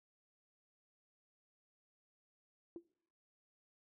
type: tone with exponential decay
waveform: sine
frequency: 340 Hz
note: F4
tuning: 46 cents flat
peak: -40 dBFS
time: 2.76-2.84 s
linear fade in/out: 1 ms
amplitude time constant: 16 ms
effects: noise-tail reverb RT60 0.8 s tail -24 dB re dry + tanh soft clip ceiling -38 dBFS